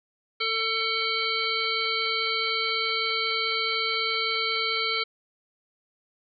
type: harmonic tone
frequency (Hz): 447.6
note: A4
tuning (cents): +30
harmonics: 1 / 3 / 5 / 7 / 9 / 10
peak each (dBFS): -34 / -31 / -29 / -32 / -31 / -33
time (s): 0.4-5.04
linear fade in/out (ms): 10
effects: none